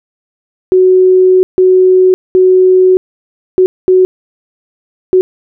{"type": "tone bursts at uneven times", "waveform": "sine", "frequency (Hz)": 371, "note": "F#4", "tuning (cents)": 5, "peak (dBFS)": -3, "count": 6, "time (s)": [[0.72, 1.43], [1.58, 2.14], [2.35, 2.97], [3.58, 3.66], [3.88, 4.05], [5.13, 5.21]], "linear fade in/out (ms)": 0, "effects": []}